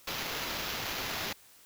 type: noise with sample-and-hold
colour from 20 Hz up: violet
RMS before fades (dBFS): -36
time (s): 0.07-1.33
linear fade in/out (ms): 5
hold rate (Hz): 8820
effects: white hiss -58 dBFS RMS until 1.65 s